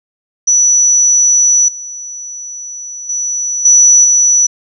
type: tone with level steps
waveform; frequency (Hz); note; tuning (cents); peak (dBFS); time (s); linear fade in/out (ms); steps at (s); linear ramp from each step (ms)
sine; 5920; F#8; 0; -6 / -23 / -14 / -3 / -6; 0.47-4.47; 10; 1.68 / 3.09 / 3.65 / 4.04; 5
effects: none